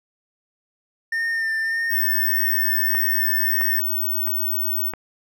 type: tone with vibrato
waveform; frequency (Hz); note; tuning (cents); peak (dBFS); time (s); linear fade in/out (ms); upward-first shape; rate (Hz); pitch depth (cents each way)
triangle; 1809; A6; +48; -19; 1.12-3.8; 5; sine; 1.7; 23
type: tone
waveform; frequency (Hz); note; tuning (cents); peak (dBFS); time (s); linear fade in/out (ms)
sine; 15804; B9; 0; -20; 1.89-4.93; 50
type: click train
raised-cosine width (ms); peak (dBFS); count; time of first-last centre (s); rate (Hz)
0.5; -14; 4; 2.95-4.937; 1.51
effects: none